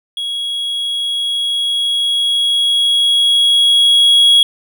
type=tone with level ramp; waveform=triangle; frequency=3322 Hz; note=G#7; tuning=in tune; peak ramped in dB=-17 to -4 dBFS; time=0.17-4.43 s; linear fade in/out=2 ms; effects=none